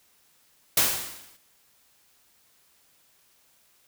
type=noise with exponential decay; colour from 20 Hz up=white; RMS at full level=-18 dBFS; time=0.77-1.37 s; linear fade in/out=5 ms; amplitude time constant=130 ms; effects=white hiss -63 dBFS RMS until 3.87 s